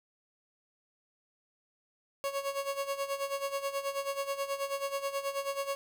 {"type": "tone with tremolo", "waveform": "30% pulse", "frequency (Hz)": 554, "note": "C#5", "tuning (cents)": -1, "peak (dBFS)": -27, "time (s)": [2.24, 5.75], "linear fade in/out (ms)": 0, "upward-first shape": "sine", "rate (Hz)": 9.3, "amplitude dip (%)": 75, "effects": ["11-bit"]}